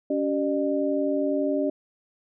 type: tone cluster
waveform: sine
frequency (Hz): 283.1 / 383.6 / 605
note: C#4 / G4 / D#5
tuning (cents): +37 / -37 / -49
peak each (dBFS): -25 / -29 / -26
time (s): 0.1-1.7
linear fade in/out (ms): 5
effects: none